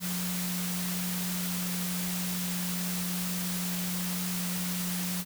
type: tone in noise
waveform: sine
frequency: 179.9 Hz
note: F#3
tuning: 48 cents flat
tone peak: -32 dBFS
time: 0-5.25 s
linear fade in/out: 50 ms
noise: white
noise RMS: -35 dBFS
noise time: 0-5.25 s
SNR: 0 dB
effects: none